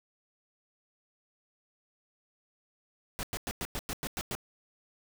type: noise bursts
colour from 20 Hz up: pink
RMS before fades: -35 dBFS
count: 9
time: 3.19-4.351 s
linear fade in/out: 0 ms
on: 41 ms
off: 99 ms
effects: none